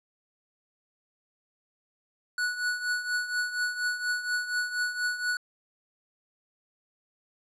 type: tone with tremolo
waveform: square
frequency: 1472 Hz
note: F#6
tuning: 9 cents flat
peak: -25 dBFS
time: 2.38-5.37 s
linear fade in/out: 2 ms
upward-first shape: triangle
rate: 4.2 Hz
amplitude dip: 75%
effects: low-pass 9000 Hz 12 dB/octave